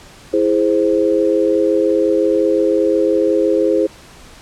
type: chord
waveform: sine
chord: E augmented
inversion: none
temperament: equal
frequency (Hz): 329.6 / 415.3 / 523.3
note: E4 / G#4 / B#4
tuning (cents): 0 / 0 / 0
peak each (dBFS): -16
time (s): 0.33-3.87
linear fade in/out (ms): 10
effects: pink hiss -41 dBFS RMS until 4.41 s + low-pass 9000 Hz 12 dB/octave